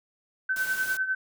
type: tone with tremolo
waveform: sine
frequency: 1531 Hz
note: G6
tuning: 41 cents flat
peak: -22 dBFS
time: 0.49-1.15 s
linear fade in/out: 5 ms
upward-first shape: triangle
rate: 10 Hz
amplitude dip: 75%
type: noise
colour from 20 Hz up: white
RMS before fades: -38 dBFS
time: 0.56-0.97 s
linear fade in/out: 2 ms
effects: none